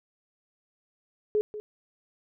sine tone with echo, 422.8 Hz, G#4, 31 cents sharp, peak -21 dBFS, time 1.35-1.41 s, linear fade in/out 0 ms, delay 190 ms, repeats 1, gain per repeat -13 dB, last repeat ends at 1.6 s, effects none

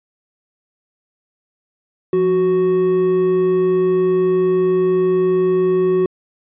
triangle tone pair together, 174.61 / 370.5 Hz, F3 / F#4, 0 / +2 cents, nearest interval octave + minor second, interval 1302 cents, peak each -21 / -11 dBFS, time 2.13-6.06 s, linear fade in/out 2 ms, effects resampled to 8000 Hz

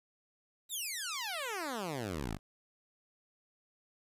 10% pulse exponential sweep, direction down, 3923 to 43.65 Hz, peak -28 dBFS, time 0.69-2.39 s, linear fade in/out 50 ms, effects resampled to 32000 Hz + 11-bit

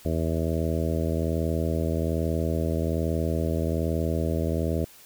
harmonic tone, 81.2 Hz, E2, 26 cents flat, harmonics 1 / 2 / 3 / 4 / 5 / 6 / 7 / 8, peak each -27 / -30 / -32 / -33 / -34 / -35 / -35 / -36 dBFS, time 0.05-4.85 s, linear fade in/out 5 ms, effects white hiss -51 dBFS RMS until 5.05 s

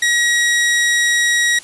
sawtooth tone, 1905 Hz, A#6, 37 cents sharp, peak -9 dBFS, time 0.02-1.59 s, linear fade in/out 5 ms, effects white hiss -39 dBFS RMS until 1.63 s + resampled to 24000 Hz

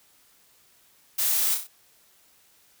blue noise with echo, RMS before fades -25 dBFS, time 1.18-1.55 s, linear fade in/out 10 ms, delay 31 ms, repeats 4, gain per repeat -5 dB, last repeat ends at 1.674 s, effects white hiss -60 dBFS RMS until 2.8 s

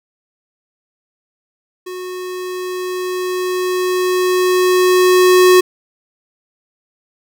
square tone with level ramp, 366 Hz, F#4, 19 cents flat, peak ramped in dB -26 to -6 dBFS, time 1.86-5.61 s, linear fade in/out 10 ms, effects none

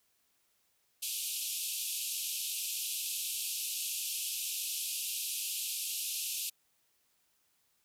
white band-pass noise, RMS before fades -37 dBFS, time 1.02-6.5 s, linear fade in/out 10 ms, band 2500 to 14000 Hz, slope 96 dB/octave, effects white hiss -74 dBFS RMS until 7.84 s

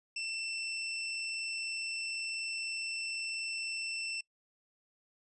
25% pulse tone, 2679 Hz, E7, 27 cents sharp, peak -31 dBFS, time 0.16-4.21 s, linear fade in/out 5 ms, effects noise-tail reverb RT60 0.1 s tail -26 dB re dry + resampled to 22050 Hz

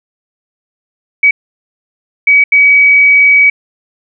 sine tone bursts at uneven times, 2271 Hz, C#7, 41 cents sharp, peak -3 dBFS, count 3, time 1.23-1.31 / 2.27-2.44 / 2.52-3.5 s, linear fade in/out 5 ms, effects none

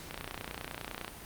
click train, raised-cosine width 0.3 ms, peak -21 dBFS, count 30, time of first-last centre 0.11-1.08 s, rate 29.9 Hz, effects pink hiss -47 dBFS RMS until 1.25 s + Opus 48 kbps

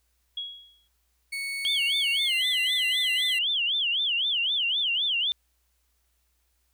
sine tone with exponential decay, 3324 Hz, G#7, 1 cent sharp, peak -28 dBFS, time 0.37-0.88 s, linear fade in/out 5 ms, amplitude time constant 110 ms
35% pulse tone with pitch glide, 2217 to 2021 Hz, C#7 to B6, 0 to +39 cents, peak -28 dBFS, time 1.32-3.39 s, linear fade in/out 10 ms, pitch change -161 cents, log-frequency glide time 2.16-2.43 s
sine tone with vibrato, 3132 Hz, G7, 2 cents flat, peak -23 dBFS, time 1.65-5.32 s, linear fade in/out 0 ms, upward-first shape sine, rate 3.9 Hz, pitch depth 230 cents each way
effects added 60 Hz sine -70 dBFS peak until 6.73 s + white hiss -73 dBFS RMS until 6.73 s

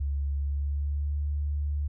sine tone with pitch glide, 70.4 to 72.92 Hz, C#2 to D2, +27 to -12 cents, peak -26 dBFS, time 0-1.88 s, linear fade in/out 10 ms, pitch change +61 cents, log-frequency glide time 0.37-1.18 s, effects none

